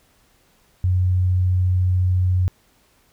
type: tone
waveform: sine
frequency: 91.4 Hz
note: F#2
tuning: 21 cents flat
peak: -15 dBFS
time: 0.84-2.48 s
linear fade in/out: 0 ms
effects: pink hiss -59 dBFS RMS until 3.12 s